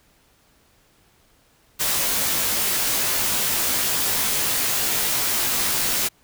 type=noise with comb filter; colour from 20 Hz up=white; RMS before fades=-22 dBFS; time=1.79-6.09 s; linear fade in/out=20 ms; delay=17 ms; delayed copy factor=-0.8; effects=pink hiss -59 dBFS RMS until 6.23 s